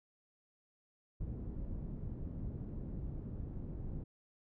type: low-pass noise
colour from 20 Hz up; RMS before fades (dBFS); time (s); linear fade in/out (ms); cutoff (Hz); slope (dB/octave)
pink; -42; 1.2-4.04; 10; 230; 12
effects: none